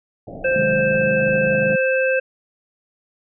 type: low-pass noise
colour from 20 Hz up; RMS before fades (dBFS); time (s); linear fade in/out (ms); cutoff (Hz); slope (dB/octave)
white; -34; 0.27-1.75; 5; 740; 96
type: harmonic tone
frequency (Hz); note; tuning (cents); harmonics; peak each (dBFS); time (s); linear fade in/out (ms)
524; C5; +2; 1 / 3 / 5; -17 / -22 / -24; 0.44-2.2; 10
type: chord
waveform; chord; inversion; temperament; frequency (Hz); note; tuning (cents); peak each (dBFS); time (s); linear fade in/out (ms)
sine; Ab dominant seventh; first; equal with one note detuned; 130.28 / 155.56 / 185 / 207.7; C3 / Eb3 / Gb3 / Ab3; -7 / 0 / 0 / 0; -31 / -27 / -31 / -25; 0.56-1.76; 2
effects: none